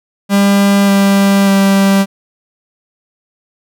45% pulse tone with pitch steps, 199.6 / 197.76 / 195.94 Hz, G3 / G3 / G3, +32 / +15 / -1 cents, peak -7 dBFS, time 0.29-2.06 s, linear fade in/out 50 ms, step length 590 ms, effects none

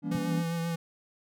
triangle chord, E diminished seventh, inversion none, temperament just, 164.81 / 197.78 / 237.3 / 284.8 Hz, E3 / G3 / Bb3 / Db4, 0 / +16 / +31 / +47 cents, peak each -34 / -35 / -34 / -32 dBFS, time 0.02-0.44 s, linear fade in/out 50 ms
square tone with vibrato, 167.5 Hz, E3, 28 cents sharp, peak -30 dBFS, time 0.11-0.76 s, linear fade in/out 10 ms, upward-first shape triangle, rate 7.5 Hz, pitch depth 26 cents each way
sine tone with exponential decay, 130 Hz, C3, 11 cents flat, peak -28 dBFS, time 0.15-0.25 s, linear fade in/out 2 ms, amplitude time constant 20 ms
effects none

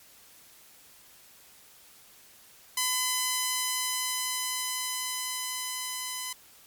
5% pulse tone with level ramp, 1012 Hz, B5, 42 cents sharp, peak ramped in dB -13 to -21 dBFS, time 2.77-6.33 s, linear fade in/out 5 ms, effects white hiss -55 dBFS RMS until 6.66 s + MP3 96 kbps

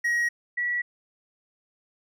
triangle / sine tone pair in turn, 1896 / 1939.2 Hz, A#6 / B6, +29 / -32 cents, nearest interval unison, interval 39 cents, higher second, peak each -20 / -24 dBFS, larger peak first, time 0.04-0.29 / 0.57-0.82 s, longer neither, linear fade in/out 10 ms, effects none

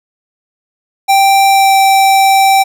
square tone with pitch glide, 784 to 778.1 Hz, G5 to G5, 0 to -13 cents, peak -6 dBFS, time 1.08-2.64 s, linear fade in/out 20 ms, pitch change -13 cents, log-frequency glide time 1.49-1.75 s, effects none

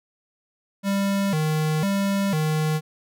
square tone with vibrato, 175.2 Hz, F3, 6 cents sharp, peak -21 dBFS, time 0.83-2.81 s, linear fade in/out 50 ms, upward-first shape square, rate 1 Hz, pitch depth 210 cents each way, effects none

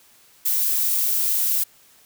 violet noise, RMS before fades -21 dBFS, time 0.45-1.64 s, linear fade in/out 10 ms, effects white hiss -54 dBFS RMS until 2.05 s

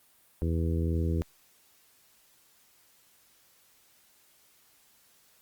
harmonic tone, 82.41 Hz, E2, in tune, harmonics 1 / 2 / 3 / 4 / 5 / 6, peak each -27 / -33 / -37 / -36 / -39 / -42 dBFS, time 0.42-1.22 s, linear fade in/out 0 ms, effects white hiss -63 dBFS RMS until 5.41 s + Opus 32 kbps

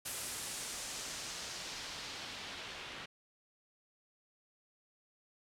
white noise with low-pass filter sweep, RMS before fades -44 dBFS, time 0.05-3.06 s, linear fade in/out 10 ms, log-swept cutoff 11000 to 2900 Hz, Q 1.2, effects none

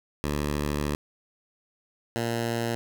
10% pulse tone pair in turn, 73.42 / 116.55 Hz, D2 / A#2, 0 / 0 cents, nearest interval minor sixth, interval 800 cents, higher second, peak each -18 dBFS, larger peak neither, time 0.24-0.95 / 2.16-2.75 s, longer first, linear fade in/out 0 ms, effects none

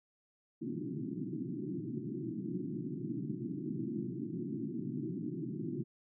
white band-pass noise, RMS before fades -39 dBFS, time 0.61-5.84 s, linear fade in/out 20 ms, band 120 to 360 Hz, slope 96 dB/octave, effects none

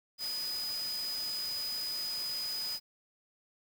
sine tone in noise, 4978 Hz, D#8, in tune, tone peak -34 dBFS, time 0.18-2.8 s, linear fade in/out 50 ms, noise white, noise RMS -44 dBFS, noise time 0.18-2.8 s, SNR +7 dB, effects none

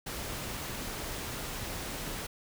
pink noise, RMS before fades -38 dBFS, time 0.06-2.27 s, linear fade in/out 10 ms, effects none

